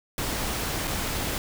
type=noise with dropouts; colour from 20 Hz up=pink; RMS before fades=-29 dBFS; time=0.18-1.38 s; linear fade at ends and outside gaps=1 ms; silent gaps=0.873-0.876 s; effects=none